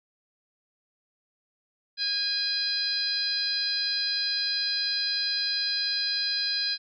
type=harmonic tone with a mistuned harmonic; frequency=817 Hz; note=G#5; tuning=29 cents flat; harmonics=2 / 3 / 4 / 5 / 6; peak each=-36 / -39 / -40 / -28 / -29 dBFS; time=1.97-6.78 s; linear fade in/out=50 ms; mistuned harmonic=3; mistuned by=+15 cents; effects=none